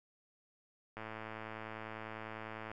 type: click train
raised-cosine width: 0.5 ms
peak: -29 dBFS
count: 193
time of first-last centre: 0.97-2.715 s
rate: 110 Hz
effects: none